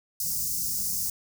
white band-stop noise, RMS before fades -29 dBFS, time 0.2-1.1 s, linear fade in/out 2 ms, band 220 to 5000 Hz, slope 48 dB/octave, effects none

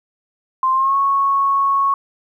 sine tone with pitch glide, 1046.5 to 1103.6 Hz, C6 to C#6, 0 to -8 cents, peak -13 dBFS, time 0.63-1.94 s, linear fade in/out 2 ms, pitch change +92 cents, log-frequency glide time 0.73-0.96 s, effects 9-bit

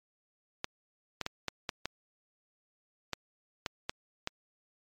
clicks, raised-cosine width 0.2 ms, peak -15 dBFS, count 10, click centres 0.644 / 1.213 / 1.264 / 1.483 / 1.692 / 1.856 / 3.133 / 3.662 / 3.895 / 4.274 s, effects MP3 96 kbps

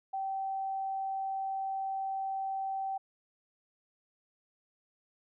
sine tone, 774 Hz, G5, 22 cents flat, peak -32 dBFS, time 0.13-2.98 s, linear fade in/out 10 ms, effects none

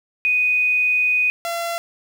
sine / sawtooth tone pair in turn, 2489 / 680.9 Hz, D#7 / F5, 0 / -44 cents, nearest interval octave + minor seventh, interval 2244 cents, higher first, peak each -15 / -19 dBFS, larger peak first, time 0.25-1.3 / 1.45-1.78 s, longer first, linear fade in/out 0 ms, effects 8-bit

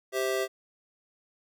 square chord, C major, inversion second, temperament just, 392.4 / 523.3 / 654.1 Hz, G4 / C5 / E5, +2 / 0 / -14 cents, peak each -30 / -34 / -33 dBFS, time 0.12-0.48 s, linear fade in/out 50 ms, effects none

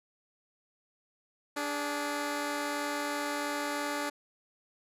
10% pulse tone pair together, 291.2 / 415.3 Hz, D4 / G#4, -15 / 0 cents, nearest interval tritone, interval 615 cents, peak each -24 / -31 dBFS, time 1.56-4.1 s, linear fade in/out 10 ms, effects resampled to 32000 Hz

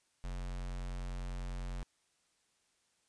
square tone with notch filter, 45.01 Hz, F#1, 47 cents flat, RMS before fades -40 dBFS, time 0.24-1.83 s, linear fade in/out 0 ms, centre 350 Hz, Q 2, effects white hiss -75 dBFS RMS until 3.08 s + resampled to 22050 Hz

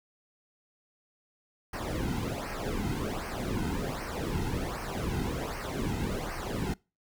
brown noise with flanger, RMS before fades -33 dBFS, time 1.73-6.74 s, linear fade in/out 5 ms, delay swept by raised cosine 0.27 to 1.77 ms, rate 1.3 Hz, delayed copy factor -0.8, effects noise-tail reverb RT60 0.3 s tail -25 dB re dry

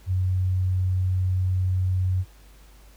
sine tone, 92.5 Hz, F#2, in tune, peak -20 dBFS, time 0.06-2.25 s, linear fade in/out 50 ms, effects added 50 Hz sine -48 dBFS peak until 2.96 s + pink hiss -56 dBFS RMS until 2.96 s

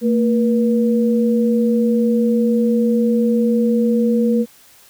sine tone pair together, 227 / 481 Hz, A#3 / B4, -46 / -46 cents, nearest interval octave + minor second, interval 1300 cents, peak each -14 / -18 dBFS, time 0.01-4.46 s, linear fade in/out 50 ms, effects white hiss -48 dBFS RMS until 4.89 s

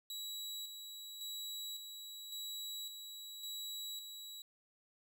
sawtooth tone with tremolo, 3900 Hz, B7, 23 cents flat, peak -39 dBFS, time 0.1-4.42 s, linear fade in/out 2 ms, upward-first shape square, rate 0.9 Hz, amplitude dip 45%, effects none

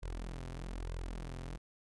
sawtooth tone with flanger, 42.79 Hz, F1, 35 cents flat, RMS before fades -42 dBFS, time 0.02-1.58 s, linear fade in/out 20 ms, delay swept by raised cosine 1.9 to 7.8 ms, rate 1.1 Hz, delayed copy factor +0.8, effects resampled to 24000 Hz

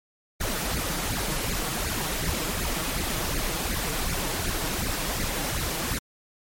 pink noise with flanger, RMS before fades -28 dBFS, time 0.4-5.99 s, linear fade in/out 10 ms, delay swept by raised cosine 0.44 to 6.44 ms, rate 2.7 Hz, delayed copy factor +0.8, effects MP3 64 kbps

